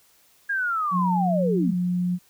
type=linear sweep; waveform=sine; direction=down; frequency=1647 to 167.2 Hz; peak=-22 dBFS; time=0.49-1.74 s; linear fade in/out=10 ms
type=tone with pitch glide; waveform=sine; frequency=180.6 to 178.63 Hz; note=F#3 to F3; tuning=-42 to +39 cents; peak=-21 dBFS; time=0.91-2.19 s; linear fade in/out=50 ms; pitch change=-19 cents; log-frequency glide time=1.01-1.8 s
effects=white hiss -59 dBFS RMS until 2.29 s